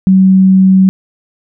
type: tone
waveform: sine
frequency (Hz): 189.4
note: F#3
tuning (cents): +41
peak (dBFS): -3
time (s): 0.07-0.89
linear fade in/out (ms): 0
effects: none